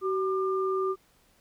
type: tone pair together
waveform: sine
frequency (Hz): 379.9 / 1197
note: F#4 / D6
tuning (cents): +46 / +33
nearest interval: octave + minor sixth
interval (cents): 1987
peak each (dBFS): -26 / -31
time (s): 0.01-0.96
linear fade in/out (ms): 50
effects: pink hiss -64 dBFS RMS until 1.4 s